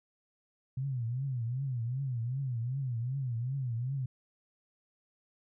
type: tone with vibrato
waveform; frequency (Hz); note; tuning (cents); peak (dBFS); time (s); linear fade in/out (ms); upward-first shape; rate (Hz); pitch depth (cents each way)
sine; 125.9; B2; +34; -31; 0.77-4.06; 5; triangle; 2.6; 200
effects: none